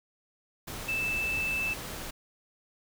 sine tone in noise, 2637 Hz, E7, in tune, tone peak -28 dBFS, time 0.88-1.74 s, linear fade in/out 10 ms, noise pink, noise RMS -39 dBFS, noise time 0.67-2.11 s, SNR +8 dB, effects none

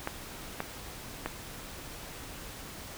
clicks, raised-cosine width 0.5 ms, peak -16 dBFS, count 3, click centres 0.074 / 0.604 / 1.26 s, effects pink hiss -44 dBFS RMS until 2.97 s

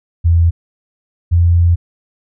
sine tone pair in turn, 84.2 / 85.92 Hz, E2 / F2, +37 / -28 cents, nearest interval unison, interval 35 cents, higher second, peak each -7 dBFS, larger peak neither, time 0.24-0.51 / 1.31-1.76 s, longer second, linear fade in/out 20 ms, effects none

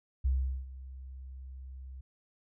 sine tone with ADSR envelope, 65.41 Hz, C2, in tune, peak -24 dBFS, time 0.24-2.01 s, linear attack 15 ms, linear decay 400 ms, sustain -18 dB, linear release 5 ms, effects none

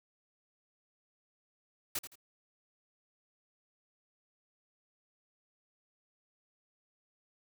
white noise with echo, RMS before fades -35 dBFS, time 1.95-1.99 s, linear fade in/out 5 ms, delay 83 ms, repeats 2, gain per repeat -11 dB, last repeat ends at 2.156 s, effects none

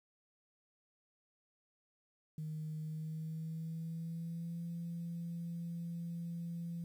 sine tone with pitch glide, 155.56 to 169.64 Hz, D#3 to E3, 0 to +50 cents, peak -38 dBFS, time 2.38-6.84 s, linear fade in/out 2 ms, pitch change +150 cents, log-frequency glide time 2.8-4.62 s, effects tanh soft clip ceiling -35 dBFS + 11-bit

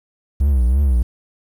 triangle tone with vibrato, 65.41 Hz, C2, in tune, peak -10 dBFS, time 0.4-1.03 s, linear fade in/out 10 ms, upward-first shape triangle, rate 3 Hz, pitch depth 200 cents each way, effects 8-bit

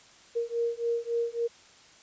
sine beating tone pair, 466.2 / 469.8 Hz, A#4 / A#4, 0 / +13 cents, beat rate 3.6 Hz, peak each -30 dBFS, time 0.35-1.48 s, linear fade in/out 20 ms, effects white hiss -55 dBFS RMS until 2.02 s + resampled to 16000 Hz

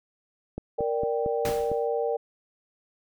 click train, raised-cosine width 2 ms, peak -19 dBFS, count 6, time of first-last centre 0.58-1.716 s, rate 4.4 Hz
sine chord, G minor, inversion first, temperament equal, 466.2 / 587.3 / 784 Hz, Bb4 / D5 / G5, 0 / 0 / 0 cents, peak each -26 / -30 / -32 dBFS, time 0.78-2.17 s, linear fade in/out 10 ms
pink noise with exponential decay, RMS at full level -30 dBFS, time 1.45-1.87 s, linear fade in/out 2 ms, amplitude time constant 91 ms
effects none

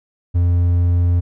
triangle tone, 87.4 Hz, F2, 2 cents sharp, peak -10 dBFS, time 0.34-1.21 s, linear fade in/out 20 ms, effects none

